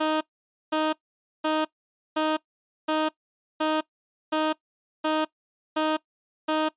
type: tone bursts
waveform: 15% pulse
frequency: 311.1 Hz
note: D#4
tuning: in tune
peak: -16 dBFS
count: 10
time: 0-6.69 s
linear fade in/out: 10 ms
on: 210 ms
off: 510 ms
effects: noise-tail reverb RT60 0.1 s tail -21 dB re dry + resampled to 8000 Hz